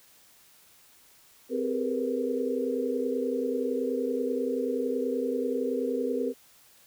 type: tone cluster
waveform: sine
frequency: 258.4 / 399.4 / 417.8 / 467.3 / 497.8 Hz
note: C4 / G4 / G#4 / A#4 / B4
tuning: -21 / +32 / +10 / +4 / +14 cents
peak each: -31 / -34 / -38 / -30 / -35 dBFS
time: 1.49-6.34 s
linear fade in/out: 50 ms
effects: white hiss -58 dBFS RMS until 6.86 s